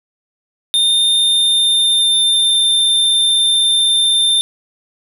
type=tone with pitch glide; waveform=square; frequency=3628 to 3588 Hz; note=A#7 to A7; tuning=-48 to +33 cents; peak=-11 dBFS; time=0.74-4.41 s; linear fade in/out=0 ms; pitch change=-19 cents; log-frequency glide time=1.12-2.63 s; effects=none